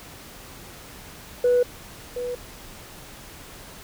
sine tone with echo, 490.9 Hz, B4, 10 cents flat, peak -14 dBFS, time 1.44-1.63 s, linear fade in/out 5 ms, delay 720 ms, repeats 1, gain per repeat -12 dB, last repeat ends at 2.35 s, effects tanh soft clip ceiling -13 dBFS + pink hiss -43 dBFS RMS until 3.83 s

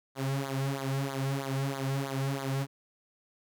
sawtooth tone with flanger, 136.2 Hz, C#3, 30 cents flat, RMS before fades -32 dBFS, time 0.15-2.67 s, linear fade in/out 50 ms, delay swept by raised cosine 0.36 to 3.36 ms, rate 3.1 Hz, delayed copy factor -0.9, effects none

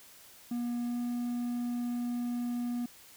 triangle tone with pitch glide, 239.9 to 241.6 Hz, A#3 to B3, +50 to -38 cents, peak -29 dBFS, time 0.51-2.86 s, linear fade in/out 5 ms, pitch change +12 cents, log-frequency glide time 0.83-0.98 s, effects white hiss -55 dBFS RMS until 3.16 s

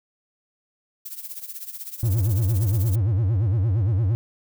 violet noise with tremolo, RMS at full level -32 dBFS, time 1.05-2.96 s, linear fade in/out 10 ms, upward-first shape triangle, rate 16 Hz, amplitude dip 85%
triangle tone with vibrato, 103.83 Hz, G#2, in tune, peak -16 dBFS, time 2.03-4.15 s, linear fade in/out 0 ms, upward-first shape sine, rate 8.7 Hz, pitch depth 250 cents each way
effects none

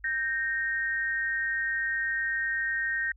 sine tone pair together, 1568 / 1856.1 Hz, G6 / A#6, 0 / -8 cents, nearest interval minor third, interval 292 cents, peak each -31 / -28 dBFS, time 0.04-3.12 s, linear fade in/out 5 ms, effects added 50 Hz sine -52 dBFS peak until 3.16 s

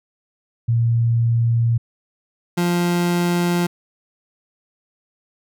sine / 30% pulse tone pair in turn, 116.54 / 174.61 Hz, A#2 / F3, 0 / 0 cents, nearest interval perfect fifth, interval 700 cents, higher second, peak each -14 dBFS, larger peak neither, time 0.68-1.78 / 2.57-3.67 s, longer neither, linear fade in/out 10 ms, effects none

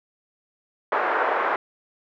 white band-pass noise, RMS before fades -23 dBFS, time 0.92-1.56 s, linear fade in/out 2 ms, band 420 to 1500 Hz, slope 24 dB/octave, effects none

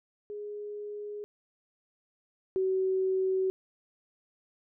sine tone pair in turn, 415.3 / 378.1 Hz, G#4 / F#4, 0 / +38 cents, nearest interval major second, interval 162 cents, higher first, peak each -36 / -25 dBFS, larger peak second, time 0.3-1.24 / 2.56-3.5 s, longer neither, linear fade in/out 0 ms, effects none

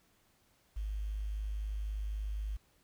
sine tone with quantisation, 51.91 Hz, G#1, in tune, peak -34 dBFS, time 0.76-2.57 s, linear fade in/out 10 ms, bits 10, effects pink hiss -70 dBFS RMS until 2.83 s

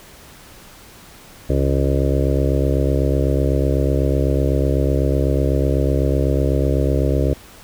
harmonic tone, 68 Hz, C#2, 33 cents flat, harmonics 1 / 2 / 4 / 5 / 6 / 7 / 8 / 9, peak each -18 / -21 / -24 / -25 / -26 / -26 / -27 / -28 dBFS, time 1.49-7.34 s, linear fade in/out 10 ms, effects pink hiss -43 dBFS RMS until 7.63 s

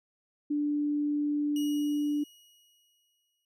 sine tone, 293.7 Hz, D4, in tune, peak -26 dBFS, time 0.5-2.24 s, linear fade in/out 10 ms
sawtooth tone with exponential decay, 2900 Hz, F#7, 35 cents flat, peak -36 dBFS, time 1.56-3.45 s, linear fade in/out 2 ms, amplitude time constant 410 ms
effects none

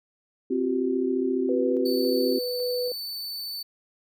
sine chord, C suspended fourth, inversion none, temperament equal with one note detuned, 261.6 / 349.2 / 383.7 Hz, C4 / F4 / G4, 0 / 0 / -37 cents, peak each -26 / -29 / -26 dBFS, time 0.5-2.39 s, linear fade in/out 10 ms
sine tone with tremolo, 493.9 Hz, B4, in tune, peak -25 dBFS, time 1.49-2.92 s, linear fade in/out 2 ms, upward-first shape square, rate 1.8 Hz, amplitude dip 25%
45% pulse tone, 4513 Hz, C#8, 30 cents sharp, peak -31 dBFS, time 1.85-3.63 s, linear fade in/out 10 ms
effects none

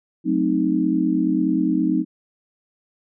sine chord, F# diminished seventh, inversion none, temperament equal, 185 / 220 / 261.6 / 311.1 Hz, F#3 / A3 / C4 / Eb4, 0 / 0 / 0 / 0 cents, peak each -24 / -26 / -22 / -20 dBFS, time 0.24-2.05 s, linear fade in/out 50 ms, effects none

